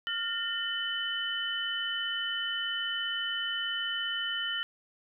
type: tone cluster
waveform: sine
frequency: 1403 / 1822 / 3019 Hz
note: F6 / A#6 / F#7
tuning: +8 / -40 / +34 cents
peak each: -37 / -36 / -32 dBFS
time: 0.07-4.63 s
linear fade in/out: 0 ms
effects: none